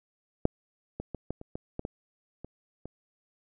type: clicks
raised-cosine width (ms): 2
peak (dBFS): -8 / -21 / -22 / -19 / -29 / -22 / -20 / -20 / -27 / -27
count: 10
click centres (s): 0.454 / 1 / 1.147 / 1.306 / 1.414 / 1.555 / 1.794 / 1.851 / 2.446 / 2.856
effects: none

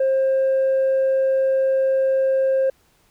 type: tone with tanh clipping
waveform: triangle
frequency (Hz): 532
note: C5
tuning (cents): +29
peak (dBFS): -16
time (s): 0-2.7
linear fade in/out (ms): 5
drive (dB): 6
effects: pink hiss -60 dBFS RMS until 3.1 s

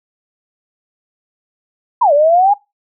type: exponential two-way sweep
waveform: sine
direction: down then up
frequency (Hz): 1041 to 563 to 835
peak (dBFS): -7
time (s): 2.01-2.54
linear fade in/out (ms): 10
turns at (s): 2.13
effects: noise-tail reverb RT60 0.2 s tail -20 dB re dry

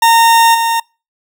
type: tone with level steps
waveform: 40% pulse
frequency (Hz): 919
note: A#5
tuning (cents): -25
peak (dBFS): -5 / -11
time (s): 0.02-0.8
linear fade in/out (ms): 5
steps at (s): 0.54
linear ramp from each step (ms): 10
effects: noise-tail reverb RT60 0.3 s tail -26 dB re dry

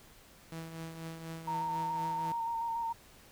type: tone with tremolo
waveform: sawtooth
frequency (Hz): 163.3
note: E3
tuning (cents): -16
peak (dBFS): -35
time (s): 0.52-2.32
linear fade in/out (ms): 0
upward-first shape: triangle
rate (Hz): 4.1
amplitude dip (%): 55
type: tone with vibrato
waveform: sine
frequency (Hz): 922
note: A#5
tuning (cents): -19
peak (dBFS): -32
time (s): 1.47-2.93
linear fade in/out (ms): 10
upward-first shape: square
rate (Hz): 7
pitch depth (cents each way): 19
effects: pink hiss -58 dBFS RMS until 3.31 s

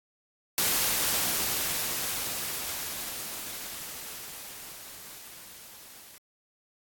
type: noise with level ramp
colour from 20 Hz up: white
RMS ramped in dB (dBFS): -25 to -50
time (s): 0.58-6.18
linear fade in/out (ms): 0
effects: AAC 64 kbps

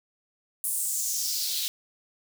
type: noise with high-pass filter sweep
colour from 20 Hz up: white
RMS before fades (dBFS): -29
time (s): 0.64-1.68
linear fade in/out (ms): 0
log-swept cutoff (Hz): 10000 to 3500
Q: 2.9
effects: none

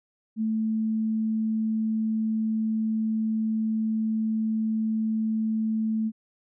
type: tone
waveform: sine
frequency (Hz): 220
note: A3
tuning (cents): 0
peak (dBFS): -23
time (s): 0.36-6.12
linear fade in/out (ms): 50
effects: none

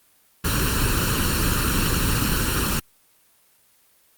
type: noise with comb filter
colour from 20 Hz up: pink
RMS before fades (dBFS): -21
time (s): 0.44-2.8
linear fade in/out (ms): 10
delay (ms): 0.71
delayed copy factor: +1
effects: white hiss -59 dBFS RMS until 4.17 s + Opus 24 kbps

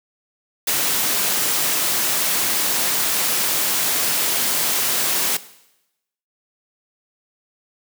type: noise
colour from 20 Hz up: white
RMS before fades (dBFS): -20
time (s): 0.67-5.37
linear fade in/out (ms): 5
effects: noise-tail reverb RT60 0.9 s tail -17 dB re dry + high-pass 150 Hz 12 dB/octave

